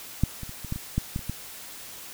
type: clicks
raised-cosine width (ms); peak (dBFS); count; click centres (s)
5; -8 / -23 / -27 / -25 / -16 / -22 / -11 / -16 / -26 / -17; 10; 0.236 / 0.433 / 0.494 / 0.647 / 0.724 / 0.76 / 0.98 / 1.161 / 1.192 / 1.296
effects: white hiss -42 dBFS RMS until 2.13 s